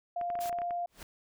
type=tone; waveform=sine; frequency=698.5 Hz; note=F5; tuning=in tune; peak=-31 dBFS; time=0.16-0.86 s; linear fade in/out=5 ms
type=clicks; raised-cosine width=0.5 ms; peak=-29 dBFS; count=10; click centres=0.213 / 0.302 / 0.354 / 0.39 / 0.458 / 0.495 / 0.528 / 0.587 / 0.618 / 0.708 s
type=noise; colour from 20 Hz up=white; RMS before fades=-44 dBFS; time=0.4-0.5 s; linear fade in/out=10 ms
type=noise with exponential growth; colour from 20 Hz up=pink; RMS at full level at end=-43 dBFS; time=0.87-1.03 s; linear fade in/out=2 ms; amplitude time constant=33 ms
effects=none